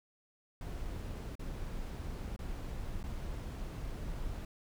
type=noise with dropouts; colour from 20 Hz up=brown; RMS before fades=-40 dBFS; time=0.61-4.45 s; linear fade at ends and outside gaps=2 ms; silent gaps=1.354-1.394 / 2.363-2.39 / 3.03-3.039 s; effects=none